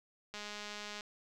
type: click train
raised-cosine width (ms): 0.2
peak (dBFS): -27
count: 140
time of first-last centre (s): 0.34-1.008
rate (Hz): 208
effects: none